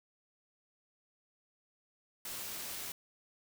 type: noise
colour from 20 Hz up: white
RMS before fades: -42 dBFS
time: 2.25-2.92 s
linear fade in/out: 2 ms
effects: none